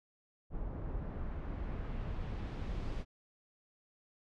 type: noise with low-pass filter sweep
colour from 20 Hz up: brown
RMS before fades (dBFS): -39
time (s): 0.5-3.05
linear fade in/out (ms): 50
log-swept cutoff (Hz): 940 to 5400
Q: 0.8
effects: none